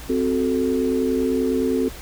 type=chord; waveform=sine; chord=F# diminished; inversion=second; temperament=equal; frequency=261.6 / 370 / 440 Hz; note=C4 / F#4 / A4; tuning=0 / 0 / 0 cents; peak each=-21 / -24 / -23 dBFS; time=0.09-1.89 s; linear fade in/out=10 ms; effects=added 60 Hz sine -39 dBFS peak until 2.01 s + pink hiss -39 dBFS RMS until 2.01 s